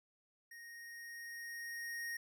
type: tone with level ramp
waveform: square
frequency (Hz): 1864.7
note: A#6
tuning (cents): 0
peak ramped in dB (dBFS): -52 to -40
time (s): 0.51-2.17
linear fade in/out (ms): 5
effects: none